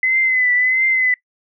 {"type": "tone with vibrato", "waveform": "sine", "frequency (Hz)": 2028, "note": "B6", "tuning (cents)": 45, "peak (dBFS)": -13, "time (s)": [0.03, 1.14], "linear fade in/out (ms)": 2, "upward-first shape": "triangle", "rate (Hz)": 1.5, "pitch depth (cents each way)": 56, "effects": ["noise-tail reverb RT60 0.1 s tail -20 dB re dry"]}